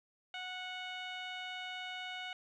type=tone with low-pass filter; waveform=15% pulse; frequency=736 Hz; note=F#5; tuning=9 cents flat; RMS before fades=-43 dBFS; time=0.34-2.33 s; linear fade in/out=2 ms; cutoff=3500 Hz; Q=2.3; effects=none